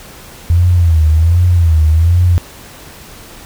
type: tone with vibrato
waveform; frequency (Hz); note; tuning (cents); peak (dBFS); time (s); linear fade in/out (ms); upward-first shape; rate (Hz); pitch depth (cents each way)
sine; 83.3; E2; +19; -6; 0.5-2.38; 0; sine; 1.3; 120
effects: pink hiss -35 dBFS RMS until 3.45 s